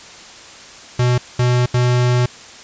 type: tone bursts at uneven times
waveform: square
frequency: 123.47 Hz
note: B2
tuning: in tune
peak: -13 dBFS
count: 3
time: 0.99-1.18 / 1.39-1.66 / 1.74-2.26 s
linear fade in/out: 5 ms
effects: white hiss -38 dBFS RMS until 2.63 s + resampled to 16000 Hz